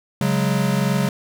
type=chord; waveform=square; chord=C# suspended fourth; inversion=none; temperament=equal; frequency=138.59 / 185 / 207.7 Hz; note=C#3 / F#3 / G#3; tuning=0 / 0 / 0 cents; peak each=-22 / -22 / -24 dBFS; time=0.21-1.09 s; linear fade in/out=2 ms; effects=none

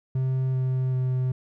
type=tone with pitch steps; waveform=triangle; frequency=130.7 / 129.5 / 128.31 Hz; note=C3 / C3 / C3; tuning=-1 / -17 / -33 cents; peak=-20 dBFS; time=0.15-1.32 s; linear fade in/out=5 ms; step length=390 ms; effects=none

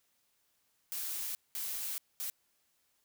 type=noise bursts at uneven times; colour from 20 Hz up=blue; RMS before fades=-38 dBFS; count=3; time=0.92-1.35 / 1.55-1.98 / 2.2-2.3 s; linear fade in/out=0 ms; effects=white hiss -75 dBFS RMS until 3.04 s

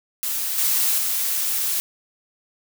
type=noise with level steps; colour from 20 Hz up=blue; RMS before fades=-25 / -20 / -23 dBFS; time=0.23-1.8 s; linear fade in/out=0 ms; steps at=0.58 / 0.98 s; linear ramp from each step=2 ms; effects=none

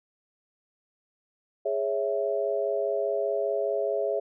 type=chord; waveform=sine; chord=C# minor; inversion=second; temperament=equal; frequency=415.3 / 554.4 / 659.3 Hz; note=G#4 / C#5 / E5; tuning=0 / 0 / 0 cents; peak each=-29 dBFS; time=1.65-4.2 s; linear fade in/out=10 ms; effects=none

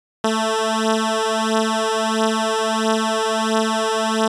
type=beating tone pair; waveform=10% pulse; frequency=220 / 221.5 Hz; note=A3 / A3; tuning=0 / +12 cents; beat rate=1.5 Hz; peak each=-12 dBFS; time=0.24-4.28 s; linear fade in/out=5 ms; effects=resampled to 22050 Hz

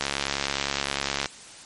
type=click train; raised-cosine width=0.2 ms; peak=-7 dBFS; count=88; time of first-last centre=0.01-1.258 s; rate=69.7 Hz; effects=white hiss -45 dBFS RMS until 1.65 s + MP3 48 kbps

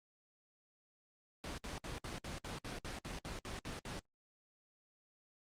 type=noise bursts; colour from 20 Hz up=pink; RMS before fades=-43 dBFS; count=13; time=1.44-3.992 s; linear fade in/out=0 ms; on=140 ms; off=61 ms; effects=low-pass 7000 Hz 12 dB/octave + Opus 32 kbps

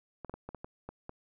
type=clicks; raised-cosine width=1 ms; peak=-27 dBFS; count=8; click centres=0.247 / 0.296 / 0.34 / 0.49 / 0.547 / 0.645 / 0.89 / 1.094 s; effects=none

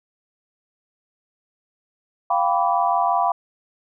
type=chord; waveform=sine; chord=G dominant seventh; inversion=third; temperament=equal with one note detuned; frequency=698.5 / 784 / 987.8 / 1155.1 Hz; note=F5 / G5 / B5 / D6; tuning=0 / 0 / 0 / -29 cents; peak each=-21 / -22 / -22 / -25 dBFS; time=2.3-3.32 s; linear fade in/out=5 ms; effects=none

